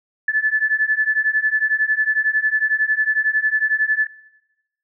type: beating tone pair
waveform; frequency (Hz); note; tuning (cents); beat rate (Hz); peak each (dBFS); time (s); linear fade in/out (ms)
sine; 1731 / 1742; A6 / A6; -29 / -18; 11; -19 / -19; 0.28-4.07; 5
effects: noise-tail reverb RT60 0.9 s tail -17 dB re dry